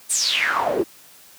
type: noise with band-pass filter sweep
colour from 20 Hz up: pink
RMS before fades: -21 dBFS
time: 0.09-0.84 s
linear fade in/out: 20 ms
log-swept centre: 9700 to 320 Hz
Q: 8.3
effects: white hiss -48 dBFS RMS until 1.38 s + high-pass 80 Hz 12 dB/octave